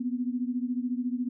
sine beating tone pair, 243.4 / 257.4 Hz, B3 / C4, -25 / -28 cents, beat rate 14 Hz, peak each -29 / -32 dBFS, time 0-1.29 s, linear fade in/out 10 ms, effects none

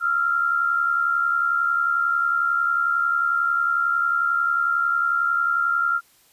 sine tone pair together, 1318.5 / 1389.6 Hz, E6 / F6, 0 / -9 cents, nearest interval minor second, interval 91 cents, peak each -26 / -19 dBFS, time 0-6.01 s, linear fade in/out 50 ms, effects white hiss -57 dBFS RMS until 6.32 s + resampled to 32000 Hz

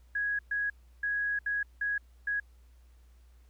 sine tone bursts at uneven times, 1661.2 Hz, G#6, in tune, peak -28 dBFS, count 6, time 0.15-0.39 / 0.51-0.7 / 1.03-1.39 / 1.46-1.63 / 1.81-1.98 / 2.27-2.4 s, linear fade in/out 5 ms, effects added 60 Hz sine -55 dBFS peak until 3.49 s + pink hiss -71 dBFS RMS until 3.49 s

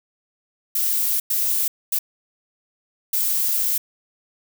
violet noise bursts at uneven times, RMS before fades -21 dBFS, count 4, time 0.75-1.2 / 1.3-1.68 / 1.92-1.99 / 3.13-3.78 s, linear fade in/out 5 ms, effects none

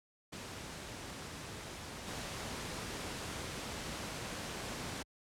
pink noise with level steps, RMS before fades -45 / -41 dBFS, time 0.32-5.03 s, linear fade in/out 10 ms, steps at 2.06 s, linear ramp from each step 20 ms, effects high-pass 60 Hz 12 dB/octave + low-pass 9000 Hz 12 dB/octave

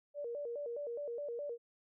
sine tone with vibrato, 523.3 Hz, C5, in tune, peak -38 dBFS, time 0.14-1.58 s, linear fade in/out 50 ms, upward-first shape square, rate 4.8 Hz, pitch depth 180 cents each way, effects none

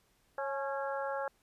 harmonic tone with a mistuned harmonic, 274.1 Hz, C#4, 19 cents flat, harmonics 2 / 3 / 4 / 5 / 6, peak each -36 / -39 / -44 / -42 / -44 dBFS, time 0.38-1.28 s, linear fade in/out 2 ms, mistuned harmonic 3, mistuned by +44 cents, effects pink hiss -71 dBFS RMS until 1.42 s + resampled to 32000 Hz

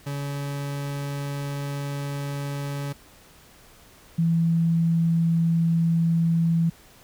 40% pulse / sine tone pair in turn, 141.7 / 166.14 Hz, C#3 / E3, +38 / +14 cents, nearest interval minor third, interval 276 cents, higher second, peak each -27 / -18 dBFS, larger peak second, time 0.06-2.93 / 4.18-6.7 s, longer first, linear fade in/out 10 ms, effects pink hiss -52 dBFS RMS until 7.03 s

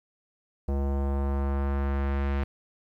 square tone with low-pass filter sweep, 69.3 Hz, C#2, in tune, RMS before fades -27 dBFS, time 0.68-2.44 s, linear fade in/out 5 ms, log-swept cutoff 650 to 2300 Hz, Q 1.2, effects 10-bit

